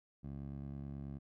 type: tone with band-pass filter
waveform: 15% pulse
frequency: 69.3 Hz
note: C#2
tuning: in tune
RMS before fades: -45 dBFS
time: 0.23-1.19 s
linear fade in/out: 20 ms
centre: 150 Hz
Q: 0.82
effects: none